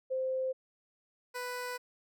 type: tone pair in turn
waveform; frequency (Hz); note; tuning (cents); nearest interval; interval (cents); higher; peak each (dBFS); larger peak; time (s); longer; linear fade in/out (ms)
sine / 15% pulse; 521 / 495.2; C5 / B4; -7 / +5; minor second; 88; first; -30 / -30; neither; 0.1-0.53 / 1.34-1.78; second; 20
effects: none